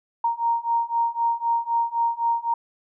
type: beating tone pair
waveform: sine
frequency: 929 / 932.9 Hz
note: A#5 / A#5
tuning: -6 / +1 cents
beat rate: 3.9 Hz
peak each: -24 / -23 dBFS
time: 0.24-2.54 s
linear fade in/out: 5 ms
effects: none